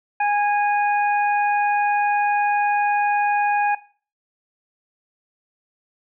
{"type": "harmonic tone", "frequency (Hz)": 824, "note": "G#5", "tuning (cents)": -14, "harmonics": [1, 2, 3], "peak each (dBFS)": [-18, -26, -27], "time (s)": [0.2, 3.75], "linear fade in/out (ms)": 5, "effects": ["noise-tail reverb RT60 0.4 s tail -18 dB re dry"]}